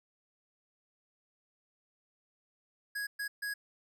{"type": "tone bursts at uneven times", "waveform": "square", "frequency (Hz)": 1661.2, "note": "G#6", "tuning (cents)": 0, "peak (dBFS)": -35, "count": 3, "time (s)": [[2.95, 3.07], [3.19, 3.28], [3.42, 3.54]], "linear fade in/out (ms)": 10, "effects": []}